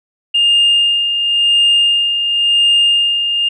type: tone with tremolo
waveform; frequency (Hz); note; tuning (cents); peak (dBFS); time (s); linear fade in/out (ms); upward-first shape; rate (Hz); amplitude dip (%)
sine; 2819; F7; +16; -6; 0.34-3.49; 10; sine; 0.94; 55
effects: tanh soft clip ceiling -5 dBFS